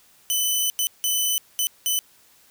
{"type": "tone bursts at uneven times", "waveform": "10% pulse", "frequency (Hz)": 3009, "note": "F#7", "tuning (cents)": 28, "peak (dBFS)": -12, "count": 5, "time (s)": [[0.3, 0.7], [0.79, 0.87], [1.04, 1.38], [1.59, 1.67], [1.86, 1.99]], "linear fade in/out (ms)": 0, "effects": ["white hiss -56 dBFS RMS until 2.5 s"]}